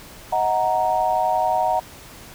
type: chord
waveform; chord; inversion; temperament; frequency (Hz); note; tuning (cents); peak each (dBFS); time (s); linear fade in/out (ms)
sine; D# minor; none; equal with one note detuned; 628.4 / 740 / 932.3; D#5 / F#5 / A#5; +17 / 0 / 0; -24 / -20 / -22; 0.32-1.8; 10
effects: pink hiss -42 dBFS RMS until 2.34 s